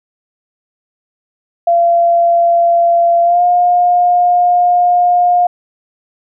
sine tone with pitch glide, 685 to 710.4 Hz, F5 to F5, -34 to +29 cents, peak -7 dBFS, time 1.67-5.47 s, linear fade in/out 5 ms, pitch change +63 cents, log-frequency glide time 3.23-3.43 s, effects none

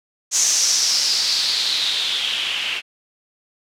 blue noise with low-pass filter sweep, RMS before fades -20 dBFS, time 0.31-2.82 s, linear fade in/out 50 ms, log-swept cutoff 6600 to 2700 Hz, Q 5, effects none

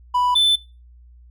triangle tone pair in turn, 987.8 / 3520 Hz, B5 / A7, 0 / 0 cents, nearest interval octave + minor seventh, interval 2200 cents, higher second, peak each -14 / -11 dBFS, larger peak second, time 0.14-0.35 / 0.35-0.56 s, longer neither, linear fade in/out 10 ms, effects noise-tail reverb RT60 0.3 s tail -22 dB re dry + added 60 Hz sine -44 dBFS peak until 1.3 s

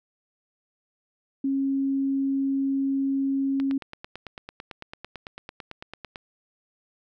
sine tone, 272.4 Hz, C#4, 30 cents flat, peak -22 dBFS, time 1.44-3.78 s, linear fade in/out 5 ms
click train, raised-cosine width 0.3 ms, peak -21 dBFS, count 24, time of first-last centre 3.6-6.158 s, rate 8.99 Hz
effects none

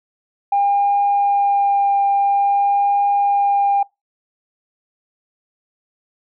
sine tone with vibrato, 803 Hz, G5, 41 cents sharp, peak -12 dBFS, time 0.52-3.83 s, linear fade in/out 5 ms, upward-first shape triangle, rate 0.49 Hz, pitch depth 11 cents each way, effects noise-tail reverb RT60 0.2 s tail -24 dB re dry + tanh soft clip ceiling -9 dBFS

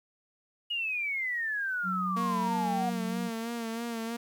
sine exponential sweep, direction down, 2897 to 720 Hz, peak -29 dBFS, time 0.7-2.9 s, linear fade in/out 10 ms
sine tone, 185 Hz, F#3, in tune, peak -32 dBFS, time 1.83-3.31 s, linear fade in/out 50 ms
sawtooth tone with vibrato, 230.5 Hz, A#3, 19 cents flat, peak -29 dBFS, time 2.16-4.17 s, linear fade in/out 10 ms, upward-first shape sine, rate 3.1 Hz, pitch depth 44 cents each way
effects 10-bit

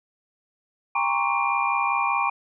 sine tone cluster, 803 / 934 / 1071 / 1136 / 2394 Hz, G5 / A#5 / C6 / C#6 / D7, +41 / +3 / +40 / +42 / +33 cents, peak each -27 dBFS, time 0.95-2.3 s, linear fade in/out 5 ms, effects none

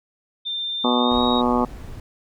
sine tone with pitch glide, 3591 to 3774 Hz, A7 to A#7, +35 to +21 cents, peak -24 dBFS, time 0.45-1.42 s, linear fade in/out 20 ms, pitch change +86 cents, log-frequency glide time 0.96-1.2 s
harmonic tone, 122.6 Hz, B2, 12 cents flat, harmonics 2 / 3 / 4 / 5 / 6 / 7 / 8 / 9 / 10, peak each -20 / -27 / -26 / -29 / -29 / -25 / -31 / -26 / -31 dBFS, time 0.84-1.65 s, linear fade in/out 5 ms
brown noise, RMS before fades -35 dBFS, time 1.11-2 s, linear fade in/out 2 ms
effects none

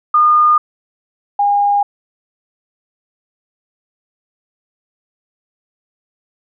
sine tone pair in turn, 1218 / 812.9 Hz, D#6 / G#5, -37 / -37 cents, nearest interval perfect fifth, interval 700 cents, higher first, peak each -7 / -10 dBFS, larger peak first, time 0.14-0.58 / 1.39-1.83 s, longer neither, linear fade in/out 5 ms, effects none

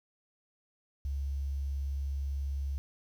sine tone with quantisation, 69.2 Hz, C#2, 2 cents flat, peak -31 dBFS, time 1.05-2.78 s, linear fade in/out 0 ms, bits 10, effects none

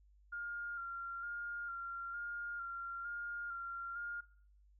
sine tone with vibrato, 1396.9 Hz, F6, in tune, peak -40 dBFS, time 0.32-4.21 s, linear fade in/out 10 ms, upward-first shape square, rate 1.1 Hz, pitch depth 21 cents each way, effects noise-tail reverb RT60 0.5 s tail -20 dB re dry + added 50 Hz sine -63 dBFS peak until 4.79 s

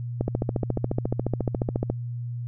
click train, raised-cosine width 2 ms, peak -11 dBFS, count 25, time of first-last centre 0.21-1.9 s, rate 14.2 Hz, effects added 120 Hz sine -29 dBFS peak until 2.47 s

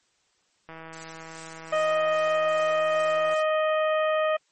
click train, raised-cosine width 0.5 ms, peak -27 dBFS, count 430, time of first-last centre 0.69-3.338 s, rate 162 Hz
violet noise with tremolo, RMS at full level -34 dBFS, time 0.93-3.42 s, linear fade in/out 0 ms, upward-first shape sine, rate 2.5 Hz, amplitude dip 55%
harmonic tone, 622.3 Hz, D#5, in tune, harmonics 1 / 2 / 3 / 4 / 5, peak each -22 / -28 / -33 / -37 / -40 dBFS, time 1.72-4.37 s, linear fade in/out 10 ms
effects white hiss -68 dBFS RMS until 4.51 s + MP3 32 kbps

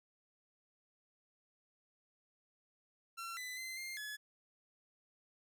sawtooth tone with pitch steps, 1357 / 2004 / 2064 / 2110 / 1703 Hz, E6 / B6 / C7 / C7 / G#6, +50 / +25 / -24 / +14 / +43 cents, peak -39 dBFS, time 3.17-4.17 s, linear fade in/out 20 ms, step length 200 ms, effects none

